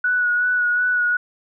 sine tone with vibrato, 1468 Hz, F#6, 14 cents flat, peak -16 dBFS, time 0.04-1.17 s, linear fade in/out 5 ms, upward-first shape sine, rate 2.7 Hz, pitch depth 22 cents each way, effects none

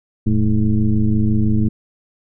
sine tone with frequency modulation, 115 Hz, A#2, 23 cents flat, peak -12 dBFS, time 0.26-1.69 s, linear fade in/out 10 ms, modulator 102 Hz, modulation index 1.5, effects none

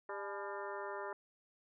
harmonic tone with a mistuned harmonic, 200 Hz, G3, 35 cents sharp, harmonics 2 / 3 / 4 / 5 / 6 / 7 / 8 / 9, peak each -45 / -47 / -49 / -47 / -50 / -50 / -56 / -52 dBFS, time 0.09-1.13 s, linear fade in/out 2 ms, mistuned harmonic 4, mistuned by +110 cents, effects none

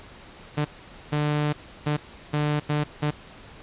sawtooth tone bursts at uneven times, 148.8 Hz, D3, 23 cents sharp, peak -18 dBFS, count 6, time 0.57-0.65 / 1.12-1.53 / 1.86-1.97 / 2.33-2.6 / 2.69-2.84 / 3.02-3.11 s, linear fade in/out 10 ms, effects pink hiss -46 dBFS RMS until 3.62 s + resampled to 8000 Hz

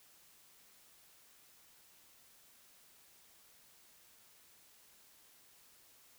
silence, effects white hiss -64 dBFS RMS until 6.18 s

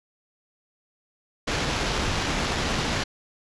pink noise with sample-and-hold, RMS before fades -26 dBFS, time 1.47-3.04 s, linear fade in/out 10 ms, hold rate 8820 Hz, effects resampled to 22050 Hz

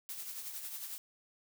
blue noise with tremolo, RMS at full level -41 dBFS, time 0.09-0.98 s, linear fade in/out 0 ms, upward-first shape triangle, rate 11 Hz, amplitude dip 55%, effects none

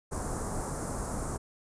pink band-stop noise, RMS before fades -34 dBFS, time 0.11-1.38 s, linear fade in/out 20 ms, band 1300 to 7400 Hz, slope 24 dB/octave, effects resampled to 22050 Hz

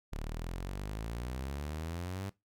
sawtooth exponential sweep, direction up, 35.82 to 100 Hz, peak -33 dBFS, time 0.12-2.3 s, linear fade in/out 10 ms, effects noise-tail reverb RT60 0.2 s tail -21 dB re dry

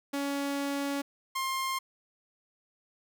sawtooth tone pair in turn, 280.9 / 1060.5 Hz, C#4 / C6, +23 / +23 cents, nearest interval octave + major seventh, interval 2300 cents, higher second, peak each -26 dBFS, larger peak neither, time 0.13-1.02 / 1.35-1.79 s, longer first, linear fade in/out 10 ms, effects none

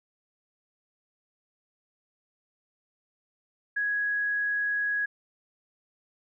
sine tone, 1665 Hz, G#6, 4 cents sharp, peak -25 dBFS, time 3.76-5.06 s, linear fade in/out 10 ms, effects none

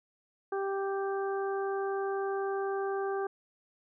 harmonic tone, 392 Hz, G4, in tune, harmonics 1 / 2 / 3 / 4, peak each -31 / -37 / -41 / -43 dBFS, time 0.52-3.27 s, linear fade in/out 5 ms, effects none

